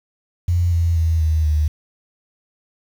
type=tone with pitch steps; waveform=sine; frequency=87.31 / 84.38 / 81.56 / 78.82 / 76.18 Hz; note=F2 / E2 / E2 / D#2 / D#2; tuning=0 / +41 / -18 / +23 / -36 cents; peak=-14 dBFS; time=0.48-1.68 s; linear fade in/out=5 ms; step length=240 ms; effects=7-bit